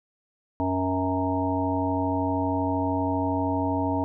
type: harmonic tone with a mistuned harmonic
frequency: 92.7 Hz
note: F#2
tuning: 4 cents sharp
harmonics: 1 / 3 / 5 / 7 / 9 / 10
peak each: -30 / -26 / -35 / -31 / -34 / -30 dBFS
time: 0.6-4.04 s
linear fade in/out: 0 ms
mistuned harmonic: 5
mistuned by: +16 cents
effects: none